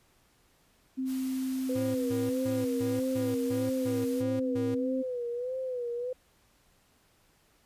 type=tone; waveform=sine; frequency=261.6 Hz; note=C4; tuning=in tune; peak=-29 dBFS; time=0.97-5.03 s; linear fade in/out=20 ms
type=noise; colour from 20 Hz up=white; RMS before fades=-47 dBFS; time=1.05-4.24 s; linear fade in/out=50 ms
type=tone with vibrato; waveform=sine; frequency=497.5 Hz; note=B4; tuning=13 cents sharp; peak=-31 dBFS; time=1.69-6.13 s; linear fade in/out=5 ms; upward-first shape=sine; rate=1.6 Hz; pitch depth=84 cents each way
type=tone bursts; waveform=square; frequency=110 Hz; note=A2; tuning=in tune; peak=-36 dBFS; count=9; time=1.75-4.75 s; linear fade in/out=10 ms; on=200 ms; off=150 ms
effects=pink hiss -66 dBFS RMS until 7.65 s + resampled to 32000 Hz